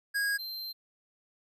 square tone pair in turn, 1641 / 4135 Hz, G#6 / C8, -21 / -21 cents, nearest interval octave + major third, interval 1600 cents, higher second, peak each -28 / -37 dBFS, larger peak first, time 0.14-0.38 / 0.38-0.73 s, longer second, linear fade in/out 20 ms, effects resampled to 32000 Hz

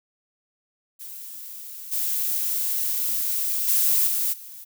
violet noise with level steps, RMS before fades -38 / -25 / -20 / -24 / -41 dBFS, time 0.99-4.65 s, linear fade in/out 20 ms, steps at 1.91 / 3.67 / 4.06 / 4.32 s, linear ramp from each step 20 ms, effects none

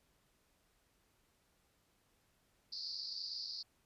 pink band-pass noise, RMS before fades -44 dBFS, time 2.72-3.63 s, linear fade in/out 10 ms, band 4400 to 5000 Hz, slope 96 dB/octave, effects pink hiss -75 dBFS RMS until 3.85 s + resampled to 32000 Hz

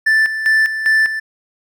triangle tone with tremolo, 1763 Hz, A6, 3 cents sharp, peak -8 dBFS, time 0.06-1.2 s, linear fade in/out 10 ms, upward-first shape square, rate 2.5 Hz, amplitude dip 65%, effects none

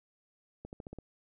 accelerating click train, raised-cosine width 2 ms, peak -30 dBFS, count 6, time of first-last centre 0.65-0.987 s, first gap 79 ms, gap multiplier 0.92, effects none

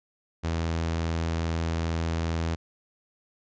sawtooth tone, 82.41 Hz, E2, in tune, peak -22 dBFS, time 0.43-2.56 s, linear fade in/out 20 ms, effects resampled to 16000 Hz

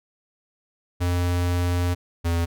square tone pair in turn, 88.3 / 84.75 Hz, F2 / E2, +20 / +49 cents, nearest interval minor second, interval 71 cents, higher first, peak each -21 dBFS, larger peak neither, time 1-1.95 / 2.24-2.46 s, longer first, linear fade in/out 20 ms, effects none

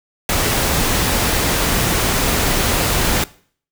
pink noise, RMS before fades -17 dBFS, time 0.29-3.24 s, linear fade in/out 2 ms, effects noise-tail reverb RT60 0.5 s tail -20 dB re dry

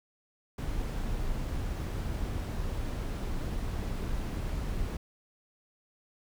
brown noise, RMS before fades -33 dBFS, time 0.58-4.97 s, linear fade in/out 5 ms, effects none

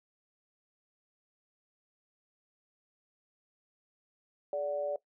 sine tone with amplitude modulation, 581 Hz, D5, 19 cents flat, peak -27 dBFS, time 4.53-4.96 s, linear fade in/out 2 ms, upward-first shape sine, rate 160 Hz, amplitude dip 70%, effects noise-tail reverb RT60 0.1 s tail -18 dB re dry

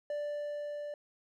triangle tone with level ramp, 587.3 Hz, D5, in tune, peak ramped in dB -31 to -36 dBFS, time 0.1-0.94 s, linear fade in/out 2 ms, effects none

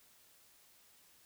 silence, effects white hiss -65 dBFS RMS until 1.25 s

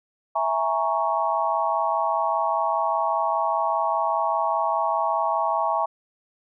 sine chord, A# half-diminished seventh, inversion second, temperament equal with one note detuned, 659.3 / 827.3 / 932.3 / 1108.7 Hz, E5 / G#5 / A#5 / C#6, 0 / -7 / 0 / 0 cents, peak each -26 dBFS, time 0.35-5.86 s, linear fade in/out 10 ms, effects none

